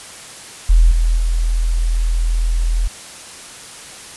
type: tone with level steps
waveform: sine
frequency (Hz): 41.2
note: E1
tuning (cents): 0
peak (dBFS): -6 / -11 / -13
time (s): 0.69-2.88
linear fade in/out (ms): 10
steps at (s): 0.91 / 1.17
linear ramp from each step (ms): 5
effects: white hiss -35 dBFS RMS until 4.16 s + resampled to 24000 Hz